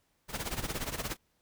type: noise with tremolo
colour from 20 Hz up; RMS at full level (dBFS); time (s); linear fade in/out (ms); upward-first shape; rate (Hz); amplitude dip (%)
pink; -33; 0.28-1.17; 50; sine; 17; 80
effects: pink hiss -74 dBFS RMS until 1.41 s